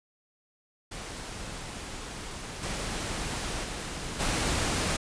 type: noise with level steps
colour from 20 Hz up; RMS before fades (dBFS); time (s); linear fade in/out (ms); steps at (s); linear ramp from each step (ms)
pink; -39 / -33 / -36 / -28; 0.91-4.97; 10; 2.62 / 3.63 / 4.19; 20
effects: resampled to 22050 Hz